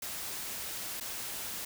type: noise with dropouts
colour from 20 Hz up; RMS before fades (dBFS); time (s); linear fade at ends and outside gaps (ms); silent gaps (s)
white; -39; 0.02-1.65; 5; 1.001-1.008
effects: none